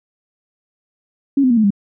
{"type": "tone with pitch steps", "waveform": "sine", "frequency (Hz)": [277.2, 255.7, 235.8, 217.5, 200.6], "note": ["C#4", "C4", "A#3", "A3", "G3"], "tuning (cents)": [0, -40, 20, -20, 40], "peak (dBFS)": -10, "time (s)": [1.37, 1.705], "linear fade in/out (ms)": 5, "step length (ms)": 67, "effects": []}